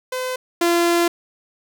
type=tone pair in turn; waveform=sawtooth; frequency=510 / 342.9 Hz; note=C5 / F4; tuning=-44 / -32 cents; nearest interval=perfect fifth; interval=688 cents; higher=first; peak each=-19 / -11 dBFS; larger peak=second; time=0.12-0.36 / 0.61-1.08 s; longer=second; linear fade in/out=5 ms; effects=none